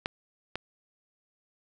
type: clicks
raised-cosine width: 0.3 ms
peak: -13 / -16 dBFS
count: 2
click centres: 0.059 / 0.556 s
effects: none